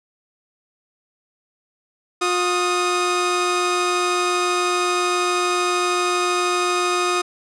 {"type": "tone pair together", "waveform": "sawtooth", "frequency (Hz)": [357.4, 1244.5], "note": ["F4", "D#6"], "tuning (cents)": [40, 0], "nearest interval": "octave + minor seventh", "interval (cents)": 2160, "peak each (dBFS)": -17, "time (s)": [2.21, 7.22], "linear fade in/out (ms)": 10, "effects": ["resampled to 22050 Hz"]}